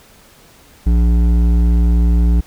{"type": "tone with hard clipping", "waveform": "sine", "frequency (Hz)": 58.27, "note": "A#1", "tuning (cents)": 0, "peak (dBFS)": -11, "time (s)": [0.86, 2.41], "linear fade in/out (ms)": 10, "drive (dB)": 10, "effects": ["pink hiss -46 dBFS RMS until 2.46 s"]}